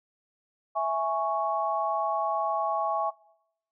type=chord; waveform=sine; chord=C# minor; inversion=first; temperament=equal; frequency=659.3 / 830.6 / 1108.7 Hz; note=E5 / G#5 / C#6; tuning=0 / 0 / 0 cents; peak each=-29 dBFS; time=0.75-3.11 s; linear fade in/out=20 ms; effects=noise-tail reverb RT60 0.8 s tail -23 dB re dry